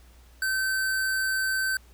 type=tone; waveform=square; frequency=1541 Hz; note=G6; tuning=30 cents flat; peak=-25 dBFS; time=0.42-1.77 s; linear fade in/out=2 ms; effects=added 60 Hz sine -51 dBFS peak until 1.93 s + pink hiss -59 dBFS RMS until 1.93 s